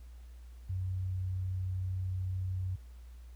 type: tone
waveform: sine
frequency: 93.1 Hz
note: F#2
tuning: 11 cents sharp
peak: -32 dBFS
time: 0.69-2.76 s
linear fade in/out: 10 ms
effects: added 60 Hz sine -47 dBFS peak until 3.35 s + pink hiss -67 dBFS RMS until 3.35 s